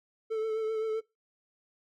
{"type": "tone with vibrato", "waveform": "triangle", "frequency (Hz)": 440, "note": "A4", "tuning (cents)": 0, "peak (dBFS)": -26, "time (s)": [0.3, 1.01], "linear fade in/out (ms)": 20, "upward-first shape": "triangle", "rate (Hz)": 7.7, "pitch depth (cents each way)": 31, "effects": ["noise-tail reverb RT60 0.2 s tail -19 dB re dry"]}